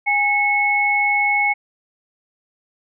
sine tone pair together, 821.8 / 2194 Hz, G#5 / C#7, -18 / -18 cents, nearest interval octave + perfect fourth, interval 1700 cents, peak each -20 / -16 dBFS, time 0.06-1.54 s, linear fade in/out 20 ms, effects none

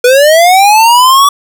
square linear sweep, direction up, 480.8 to 1148 Hz, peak -3 dBFS, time 0.04-1.29 s, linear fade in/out 5 ms, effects none

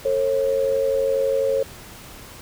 sine tone pair together, 449.1 / 541.1 Hz, A4 / C#5, +35 / -42 cents, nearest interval minor third, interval 323 cents, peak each -23 / -19 dBFS, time 0.05-1.63 s, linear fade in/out 5 ms, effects pink hiss -41 dBFS RMS until 2.41 s

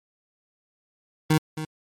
25% pulse tone with echo, 155.9 Hz, D#3, 4 cents sharp, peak -13 dBFS, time 1.3-1.38 s, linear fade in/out 5 ms, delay 270 ms, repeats 1, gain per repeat -12 dB, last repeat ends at 1.65 s, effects MP3 64 kbps

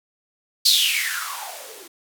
violet noise with band-pass filter sweep, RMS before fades -23 dBFS, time 0.65-1.88 s, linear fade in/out 10 ms, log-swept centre 4500 to 320 Hz, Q 7.2, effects none

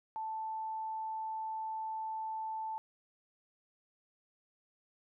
sine tone, 880 Hz, A5, in tune, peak -36 dBFS, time 0.16-2.78 s, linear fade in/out 0 ms, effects none

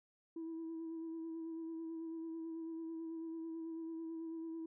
sine tone with vibrato, 326.9 Hz, E4, 14 cents flat, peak -40 dBFS, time 0.36-4.66 s, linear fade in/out 5 ms, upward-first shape sine, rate 9.1 Hz, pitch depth 22 cents each way, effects tanh soft clip ceiling -39 dBFS

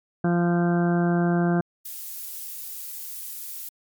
harmonic tone, 173.2 Hz, F3, 14 cents flat, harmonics 1 / 2 / 3 / 4 / 5 / 6 / 7 / 8 / 9, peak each -20 / -25 / -36 / -29 / -40 / -41 / -40 / -38 / -35 dBFS, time 0.24-1.61 s, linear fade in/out 5 ms
violet noise, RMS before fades -35 dBFS, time 1.85-3.69 s, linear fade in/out 5 ms
effects MP3 96 kbps

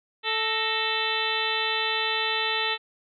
harmonic tone with a mistuned harmonic, 440 Hz, A4, in tune, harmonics 1 / 2 / 3 / 4 / 5 / 6 / 7 / 8 / 9, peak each -34 / -32 / -34 / -31 / -36 / -31 / -33 / -31 / -33 dBFS, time 0.23-2.78 s, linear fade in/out 50 ms, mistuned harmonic 4, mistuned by +88 cents, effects none

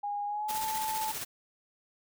sine tone with pitch glide, 819 to 872.7 Hz, G#5 to A5, -24 to -14 cents, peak -31 dBFS, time 0.03-1.12 s, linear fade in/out 10 ms, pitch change +110 cents, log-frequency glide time 0.26-0.61 s
white noise with tremolo, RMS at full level -36 dBFS, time 0.48-1.25 s, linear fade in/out 20 ms, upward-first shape square, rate 15 Hz, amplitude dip 35%
effects none

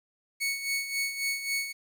sawtooth tone with tremolo, 2217 Hz, C#7, in tune, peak -23 dBFS, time 0.4-1.73 s, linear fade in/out 20 ms, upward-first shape sine, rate 3.7 Hz, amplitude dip 65%, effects 10-bit

